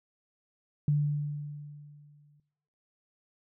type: tone with exponential decay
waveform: sine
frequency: 146.83 Hz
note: D3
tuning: in tune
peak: -21 dBFS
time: 0.88-2.4 s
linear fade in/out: 2 ms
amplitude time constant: 330 ms
effects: noise-tail reverb RT60 0.9 s tail -19 dB re dry